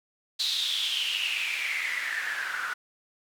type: noise with band-pass filter sweep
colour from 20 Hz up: white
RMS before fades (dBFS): -30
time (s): 0.39-2.74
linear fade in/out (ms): 10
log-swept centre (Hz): 4000 to 1400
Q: 7.6
effects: none